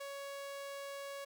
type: tone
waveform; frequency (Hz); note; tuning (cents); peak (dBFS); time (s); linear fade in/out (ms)
sawtooth; 558; C#5; +11; -39; 0-1.25; 10
effects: none